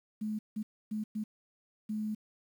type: tone bursts at uneven times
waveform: sine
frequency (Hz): 214.3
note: A3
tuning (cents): -45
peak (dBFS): -32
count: 5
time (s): 0.21-0.39 / 0.56-0.63 / 0.91-1.04 / 1.15-1.24 / 1.89-2.15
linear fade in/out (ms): 10
effects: 10-bit